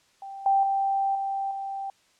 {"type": "tone with level steps", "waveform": "sine", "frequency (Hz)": 784, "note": "G5", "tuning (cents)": 0, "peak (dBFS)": [-36, -18, -22, -26, -30], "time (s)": [0.22, 1.9], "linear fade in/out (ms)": 2, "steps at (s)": [0.46, 0.63, 1.15, 1.51], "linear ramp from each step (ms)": 2, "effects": ["white hiss -63 dBFS RMS until 2.19 s", "low-pass 7000 Hz 12 dB/octave"]}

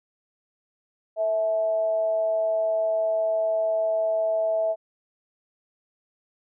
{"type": "tone with amplitude modulation", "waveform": "sine", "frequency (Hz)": 652, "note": "E5", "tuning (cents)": -19, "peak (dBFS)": -19, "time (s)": [1.16, 4.76], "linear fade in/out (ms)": 50, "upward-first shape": "sine", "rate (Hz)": 205, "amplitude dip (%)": 40, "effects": []}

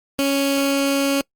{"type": "tone with notch filter", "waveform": "15% pulse", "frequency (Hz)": 277.2, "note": "C#4", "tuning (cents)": 0, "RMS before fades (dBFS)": -19, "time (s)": [0.19, 1.21], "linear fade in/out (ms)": 0, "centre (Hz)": 920, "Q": 1.1, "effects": ["noise-tail reverb RT60 0.1 s tail -25 dB re dry", "Opus 24 kbps"]}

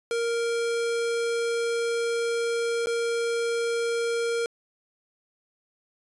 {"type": "tone with dropouts", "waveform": "square", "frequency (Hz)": 466.2, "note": "A#4", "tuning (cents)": 0, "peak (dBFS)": -25, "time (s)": [0.11, 4.46], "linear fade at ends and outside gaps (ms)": 1, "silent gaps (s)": [2.86, 2.87], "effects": ["resampled to 24000 Hz"]}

